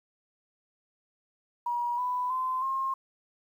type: tone with pitch steps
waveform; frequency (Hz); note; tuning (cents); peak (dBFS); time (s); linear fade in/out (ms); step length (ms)
sine; 959 / 994 / 1030.2 / 1067.8; A#5 / B5 / C6 / C6; +49 / +11 / -27 / +35; -27; 1.66-2.94; 5; 320
effects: 10-bit